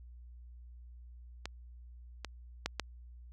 clicks, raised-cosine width 0.2 ms, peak -21 / -21 / -15 / -15 dBFS, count 4, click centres 1.456 / 2.247 / 2.66 / 2.797 s, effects added 60 Hz sine -49 dBFS peak until 3.32 s

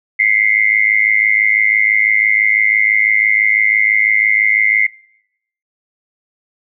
sine tone with amplitude modulation, 2093 Hz, C7, in tune, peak -5 dBFS, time 0.19-4.87 s, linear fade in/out 10 ms, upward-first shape sine, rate 106 Hz, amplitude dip 95%, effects noise-tail reverb RT60 0.8 s tail -25 dB re dry

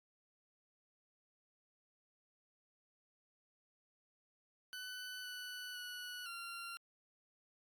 20% pulse tone with pitch steps, 1499 / 1488 / 1473 / 1380 Hz, F#6 / F#6 / F#6 / F6, +22 / +9 / -8 / -21 cents, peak -40 dBFS, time 4.73-6.77 s, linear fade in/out 0 ms, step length 510 ms, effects AAC 64 kbps

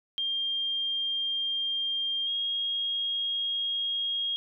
sine tone pair in turn, 3200 / 3265 Hz, G7 / G#7, +35 / -30 cents, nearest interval unison, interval 35 cents, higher second, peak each -27 dBFS, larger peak neither, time 0.18-2.27 / 2.27-4.36 s, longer neither, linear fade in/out 0 ms, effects none

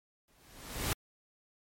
pink noise with exponential growth, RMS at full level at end -30 dBFS, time 0.28-0.93 s, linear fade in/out 1 ms, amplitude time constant 140 ms, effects MP3 64 kbps

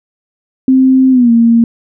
sine tone with pitch glide, 261.6 to 231.7 Hz, C4 to A#3, 0 to -10 cents, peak -4 dBFS, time 0.68-1.64 s, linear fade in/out 2 ms, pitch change -210 cents, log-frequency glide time 1.11-1.31 s, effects none

